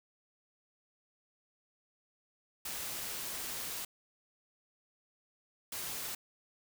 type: noise bursts at uneven times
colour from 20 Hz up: white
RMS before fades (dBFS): -40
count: 2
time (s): 2.65-3.85 / 5.72-6.15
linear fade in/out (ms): 5
effects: none